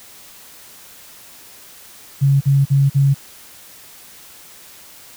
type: tone bursts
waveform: sine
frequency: 138.59 Hz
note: C#3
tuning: in tune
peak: -10 dBFS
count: 4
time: 2.21-3.145 s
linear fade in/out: 20 ms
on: 200 ms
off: 45 ms
effects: white hiss -42 dBFS RMS until 5.16 s